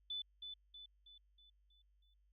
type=tone with echo; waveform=sine; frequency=3497 Hz; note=A7; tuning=11 cents flat; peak=-40 dBFS; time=0.1-0.22 s; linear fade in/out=5 ms; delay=320 ms; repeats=6; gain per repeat=-6 dB; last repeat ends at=2.14 s; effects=added 50 Hz sine -70 dBFS peak until 2.32 s